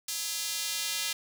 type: tone with high-pass filter sweep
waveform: square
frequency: 185 Hz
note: F#3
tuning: in tune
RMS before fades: -33 dBFS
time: 0.08-1.13 s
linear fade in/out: 5 ms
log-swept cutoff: 5100 to 3200 Hz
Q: 1
effects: none